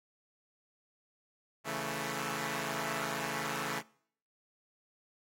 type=chord; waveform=5% pulse; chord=A major; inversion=first; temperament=equal; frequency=138.59 / 164.81 / 220 Hz; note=C#3 / E3 / A3; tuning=0 / 0 / 0 cents; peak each=-28 / -29 / -27 dBFS; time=1.64-3.83 s; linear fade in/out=50 ms
type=tone with exponential decay; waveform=sine; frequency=1396.9 Hz; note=F6; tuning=in tune; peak=-35 dBFS; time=3.02-3.1 s; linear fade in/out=5 ms; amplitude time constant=17 ms
effects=noise-tail reverb RT60 0.6 s tail -23 dB re dry + AAC 48 kbps